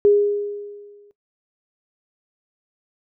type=tone with exponential decay; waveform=sine; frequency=410 Hz; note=G#4; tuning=22 cents flat; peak=-9 dBFS; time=0.05-1.11 s; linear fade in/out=0 ms; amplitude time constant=230 ms; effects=noise-tail reverb RT60 0.1 s tail -18 dB re dry